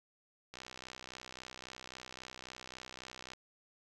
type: click train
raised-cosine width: 0.2 ms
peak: -29 dBFS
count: 179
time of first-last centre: 0.54-3.334 s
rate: 63.7 Hz
effects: none